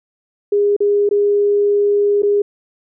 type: tone with dropouts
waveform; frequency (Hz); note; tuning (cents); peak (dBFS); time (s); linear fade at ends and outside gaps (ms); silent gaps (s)
sine; 408.7; G#4; -28; -11; 0.52-2.42; 5; 0.765-0.804 / 1.091-1.11 / 2.222-2.231
effects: none